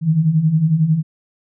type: beating tone pair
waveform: sine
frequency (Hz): 150.4 / 161.4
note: D3 / E3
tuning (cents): +42 / -36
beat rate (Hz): 11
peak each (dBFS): -19 / -13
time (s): 0.01-1.03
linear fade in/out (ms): 50
effects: none